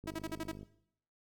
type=click train; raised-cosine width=3 ms; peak=-35 dBFS; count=31; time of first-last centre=0.04-0.631 s; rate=50.8 Hz
type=tone bursts; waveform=sawtooth; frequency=323.2 Hz; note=E4; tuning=34 cents flat; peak=-33 dBFS; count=6; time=0.07-0.517 s; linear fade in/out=5 ms; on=37 ms; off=45 ms
effects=noise-tail reverb RT60 0.7 s tail -17 dB re dry